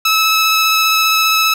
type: tone with vibrato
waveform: 15% pulse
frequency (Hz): 1300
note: E6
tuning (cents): -24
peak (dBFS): -4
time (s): 0.05-1.54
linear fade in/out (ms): 5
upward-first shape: sine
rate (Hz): 15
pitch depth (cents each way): 12
effects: none